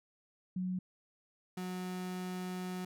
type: tone pair in turn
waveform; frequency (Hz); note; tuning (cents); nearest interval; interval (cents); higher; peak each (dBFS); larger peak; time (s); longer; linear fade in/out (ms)
sine / 35% pulse; 183.7 / 182.79; F#3 / F#3; -12 / -21; unison; 9; first; -33 / -36; first; 0.56-0.79 / 1.57-2.85; second; 5
effects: none